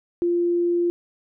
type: tone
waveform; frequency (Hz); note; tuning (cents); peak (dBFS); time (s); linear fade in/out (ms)
sine; 346.9; F4; -12; -18; 0.22-0.9; 0
effects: none